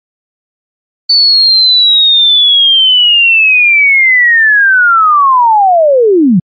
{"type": "linear sweep", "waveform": "sine", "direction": "down", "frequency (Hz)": [4525, 160], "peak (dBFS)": -3, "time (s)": [1.09, 6.4], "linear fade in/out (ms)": 10, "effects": ["MP3 32 kbps"]}